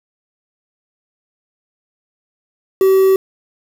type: tone with quantisation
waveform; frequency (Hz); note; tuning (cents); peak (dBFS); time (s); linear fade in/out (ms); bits
triangle; 382.7; G4; -42; -6; 2.81-3.16; 2; 5
effects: none